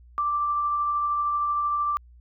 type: tone with tremolo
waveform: sine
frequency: 1174.7 Hz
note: D6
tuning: in tune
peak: -21 dBFS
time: 0.18-1.97 s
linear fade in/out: 0 ms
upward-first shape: triangle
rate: 13 Hz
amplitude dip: 25%
effects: added 60 Hz sine -48 dBFS peak until 2.2 s